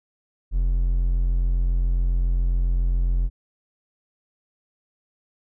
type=tone; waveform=triangle; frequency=43.65 Hz; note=F1; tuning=in tune; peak=-16 dBFS; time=0.51-3.3 s; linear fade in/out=50 ms; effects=none